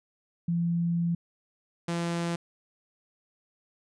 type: tone pair in turn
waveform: sine / sawtooth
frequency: 170.3 / 170.3 Hz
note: F3 / F3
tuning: -43 / -43 cents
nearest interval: unison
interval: 0 cents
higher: neither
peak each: -24 dBFS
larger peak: neither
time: 0.48-1.15 / 1.88-2.36 s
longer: first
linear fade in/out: 5 ms
effects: resampled to 22050 Hz